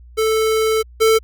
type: tone pair in turn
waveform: square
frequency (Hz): 440 / 443.6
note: A4 / A4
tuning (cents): 0 / +14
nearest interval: unison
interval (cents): 14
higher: second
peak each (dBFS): -15 / -11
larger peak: second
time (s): 0.17-0.83 / 1-1.19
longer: first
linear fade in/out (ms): 20
effects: added 60 Hz sine -39 dBFS peak until 1.23 s